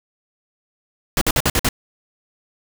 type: noise bursts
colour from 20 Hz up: pink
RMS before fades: -17 dBFS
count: 6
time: 1.17-1.689 s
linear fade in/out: 2 ms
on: 44 ms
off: 51 ms
effects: none